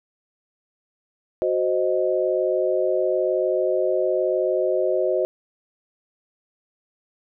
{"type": "chord", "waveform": "sine", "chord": "C diminished", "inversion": "second", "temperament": "equal", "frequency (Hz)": [370, 523.3, 622.3], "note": ["Gb4", "C5", "Eb5"], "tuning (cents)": [0, 0, 0], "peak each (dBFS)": -23, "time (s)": [1.42, 5.25], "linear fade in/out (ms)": 0, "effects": []}